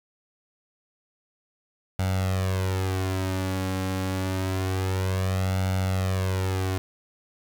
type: tone with flanger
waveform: sawtooth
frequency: 94.2 Hz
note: F#2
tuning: 32 cents sharp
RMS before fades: -26 dBFS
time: 1.99-6.78 s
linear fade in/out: 0 ms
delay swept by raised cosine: 1.4 to 3.7 ms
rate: 0.27 Hz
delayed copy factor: +0.75
effects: none